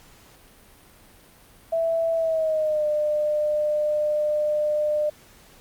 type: tone with pitch glide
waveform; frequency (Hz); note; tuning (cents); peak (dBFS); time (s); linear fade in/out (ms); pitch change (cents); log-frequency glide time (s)
sine; 659.3 to 601.1; E5 to D5; 0 to +40; -20; 1.72-5.1; 10; -160; 2.15-2.86
effects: pink hiss -52 dBFS RMS until 5.6 s + Opus 48 kbps